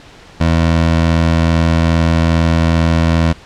20% pulse tone, 82.41 Hz, E2, in tune, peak -5 dBFS, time 0.4-3.33 s, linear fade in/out 10 ms, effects pink hiss -39 dBFS RMS until 3.45 s + low-pass 5000 Hz 12 dB/octave

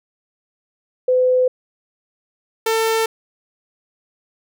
sine / sawtooth tone pair in turn, 507 / 447.7 Hz, B4 / A4, +45 / +30 cents, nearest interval major second, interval 215 cents, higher first, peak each -12 dBFS, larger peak neither, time 1.08-1.48 / 2.66-3.06 s, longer neither, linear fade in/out 5 ms, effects none

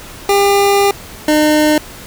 25% pulse tone pair in turn, 400.6 / 303.9 Hz, G4 / D#4, +38 / -41 cents, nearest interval perfect fourth, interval 479 cents, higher first, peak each -5 dBFS, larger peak neither, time 0.29-0.91 / 1.28-1.78 s, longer first, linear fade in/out 2 ms, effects pink hiss -33 dBFS RMS until 2.06 s

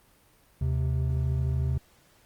triangle tone pair together, 77 / 130.43 Hz, D#2 / C3, -17 / -5 cents, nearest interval major sixth, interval 912 cents, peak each -25 dBFS, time 0.61-1.78 s, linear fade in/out 5 ms, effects pink hiss -61 dBFS RMS until 2.25 s + Opus 32 kbps

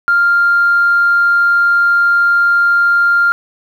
sine tone, 1396.9 Hz, F6, in tune, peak -7 dBFS, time 0.08-3.32 s, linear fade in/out 0 ms, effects tanh soft clip ceiling -3 dBFS + 7-bit

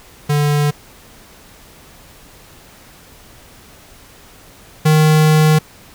square tone pair in turn, 146.83 / 154.86 Hz, D3 / D#3, 0 / -8 cents, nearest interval minor second, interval 92 cents, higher second, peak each -13 / -9 dBFS, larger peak second, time 0.29-0.71 / 4.85-5.59 s, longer second, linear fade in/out 10 ms, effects pink hiss -43 dBFS RMS until 5.94 s

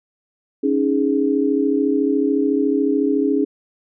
sine chord, C# suspended second, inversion none, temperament equal, 277.2 / 311.1 / 415.3 Hz, C#4 / D#4 / G#4, 0 / 0 / 0 cents, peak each -18 / -21 / -20 dBFS, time 0.63-3.45 s, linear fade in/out 10 ms, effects none

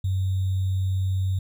sine tone with sample-and-hold, 94.5 Hz, F#2, 37 cents sharp, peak -21 dBFS, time 0.04-1.39 s, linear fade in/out 5 ms, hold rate 3675 Hz, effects none

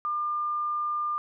sine tone, 1200 Hz, D6, 37 cents sharp, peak -26 dBFS, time 0.05-1.18 s, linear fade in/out 0 ms, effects none

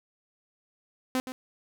sawtooth tone with echo, 257 Hz, C4, 31 cents flat, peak -21 dBFS, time 1.15-1.2 s, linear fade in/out 0 ms, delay 120 ms, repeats 1, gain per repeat -10 dB, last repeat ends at 1.32 s, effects none

